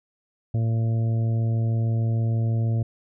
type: harmonic tone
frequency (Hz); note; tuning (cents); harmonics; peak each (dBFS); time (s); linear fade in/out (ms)
113.6; A#2; -44; 1 / 2 / 3 / 4 / 5 / 6; -20 / -33 / -39 / -42 / -42 / -43; 0.54-2.83; 5
effects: none